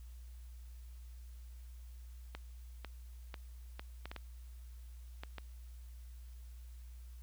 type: clicks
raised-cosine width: 0.3 ms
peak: -28 dBFS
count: 9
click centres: 2.35 / 2.847 / 3.342 / 3.795 / 4.056 / 4.115 / 4.163 / 5.235 / 5.383 s
effects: added 60 Hz sine -48 dBFS peak until 7.22 s + white hiss -68 dBFS RMS until 7.22 s